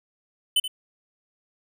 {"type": "tone with echo", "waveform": "square", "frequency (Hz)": 3025, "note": "F#7", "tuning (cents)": 38, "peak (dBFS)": -18, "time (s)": [0.56, 0.6], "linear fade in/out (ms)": 5, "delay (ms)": 79, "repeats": 1, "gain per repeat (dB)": -11, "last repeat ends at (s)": 0.679, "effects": []}